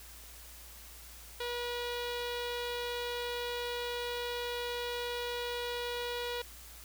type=tone with low-pass filter; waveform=sawtooth; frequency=482.8 Hz; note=B4; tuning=39 cents flat; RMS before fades=-37 dBFS; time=1.4-6.42 s; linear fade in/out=5 ms; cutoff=3800 Hz; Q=2.7; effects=added 58 Hz sine -53 dBFS peak until 6.84 s + white hiss -52 dBFS RMS until 6.84 s